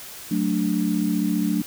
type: chord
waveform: sine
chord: D major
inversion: first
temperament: equal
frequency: 185 / 220 / 293.7 Hz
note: F#3 / A3 / D4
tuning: 0 / 0 / 0 cents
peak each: -24 dBFS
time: 0.31-1.62 s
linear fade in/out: 5 ms
effects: white hiss -39 dBFS RMS until 1.66 s